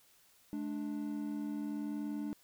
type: tone pair together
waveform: triangle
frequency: 213.1 / 293.7 Hz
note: G#3 / D4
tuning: +45 / 0 cents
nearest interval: tritone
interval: 555 cents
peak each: -38 / -36 dBFS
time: 0.53-2.33 s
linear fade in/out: 0 ms
effects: white hiss -66 dBFS RMS until 2.43 s